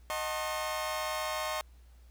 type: chord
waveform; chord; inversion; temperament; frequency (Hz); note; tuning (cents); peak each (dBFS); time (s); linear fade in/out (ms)
sawtooth; D# diminished seventh; none; just; 622.3 / 746.7 / 896 / 1075.3; D#5 / F#5 / A5 / C6; 0 / +16 / +31 / +47; -32 / -38 / -37 / -33; 0.1-1.61; 0
effects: added 60 Hz sine -53 dBFS peak until 2.1 s + pink hiss -68 dBFS RMS until 2.1 s